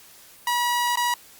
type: tone with dropouts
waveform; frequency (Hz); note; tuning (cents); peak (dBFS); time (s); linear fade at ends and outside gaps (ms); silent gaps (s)
sawtooth; 966; B5; -39; -17; 0.47-1.14; 2; 0.957-0.972
effects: white hiss -49 dBFS RMS until 1.39 s + Opus 48 kbps